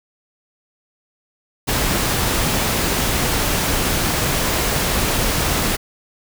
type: noise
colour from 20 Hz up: pink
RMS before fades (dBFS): -19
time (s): 1.67-5.77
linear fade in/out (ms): 20
effects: none